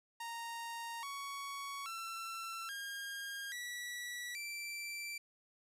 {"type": "tone with pitch steps", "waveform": "sawtooth", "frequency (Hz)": [929, 1117.6, 1344.5, 1617.5, 1945.9, 2341], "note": ["A#5", "C#6", "E6", "G#6", "B6", "D7"], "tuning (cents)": [-6, 14, 34, -46, -26, -6], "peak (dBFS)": -38, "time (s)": [0.2, 5.18], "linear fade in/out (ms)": 5, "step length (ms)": 830, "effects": ["resampled to 32000 Hz", "12-bit"]}